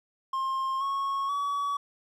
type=tone with pitch steps; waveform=triangle; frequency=1063 / 1098.6 / 1135.4 Hz; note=C6 / C#6 / C#6; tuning=+27 / -16 / +41 cents; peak=-25 dBFS; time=0.33-1.77 s; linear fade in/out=5 ms; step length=480 ms; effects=none